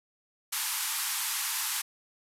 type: band-pass noise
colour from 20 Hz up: white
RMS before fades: -32 dBFS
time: 0.52-1.82 s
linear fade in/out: 10 ms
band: 810 to 14000 Hz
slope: 96 dB/octave
effects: none